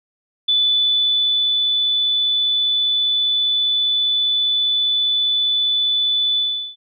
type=tone with ADSR envelope; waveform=sine; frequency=3485 Hz; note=A7; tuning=17 cents flat; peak=-13 dBFS; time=0.48-6.76 s; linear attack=9 ms; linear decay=1100 ms; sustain=-2 dB; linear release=380 ms; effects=none